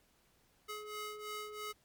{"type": "ring-modulated tone", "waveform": "sawtooth", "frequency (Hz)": 847, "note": "G#5", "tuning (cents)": 34, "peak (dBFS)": -35, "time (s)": [0.68, 1.73], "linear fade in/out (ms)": 20, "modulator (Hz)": 425, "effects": ["pink hiss -71 dBFS RMS until 1.84 s", "MP3 96 kbps"]}